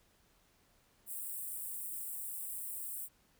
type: high-pass noise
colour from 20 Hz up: white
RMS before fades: -42 dBFS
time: 1.06-3.09 s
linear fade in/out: 50 ms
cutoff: 7900 Hz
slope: 96 dB/octave
effects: pink hiss -70 dBFS RMS until 3.39 s